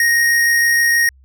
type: tone with amplitude modulation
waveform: square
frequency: 1868 Hz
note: A#6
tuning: 3 cents sharp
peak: -11 dBFS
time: 0-1.09 s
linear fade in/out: 2 ms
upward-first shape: sine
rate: 66.4 Hz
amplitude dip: 25%
effects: added 66 Hz sine -45 dBFS peak until 1.24 s